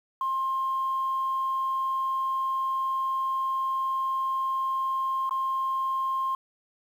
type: tone with dropouts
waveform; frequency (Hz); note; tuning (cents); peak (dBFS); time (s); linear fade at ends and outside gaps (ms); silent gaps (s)
sine; 1061; C6; +24; -24; 0.21-6.35; 2; 5.294-5.309
effects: tanh soft clip ceiling -20 dBFS + 9-bit